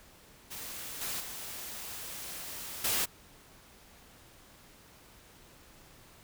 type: noise with level steps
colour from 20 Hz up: white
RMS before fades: -42 / -36 / -42 / -30 dBFS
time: 0.5-3.06 s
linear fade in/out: 20 ms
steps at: 1.01 / 1.2 / 2.84 s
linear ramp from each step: 5 ms
effects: pink hiss -57 dBFS RMS until 6.23 s